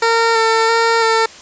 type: tone with vibrato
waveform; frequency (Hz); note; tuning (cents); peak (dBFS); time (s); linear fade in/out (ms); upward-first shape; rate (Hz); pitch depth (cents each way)
15% pulse; 453.9; A#4; -46; -5; 0.02-1.26; 5; square; 1.5; 17
effects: white hiss -37 dBFS RMS until 1.41 s + resampled to 16000 Hz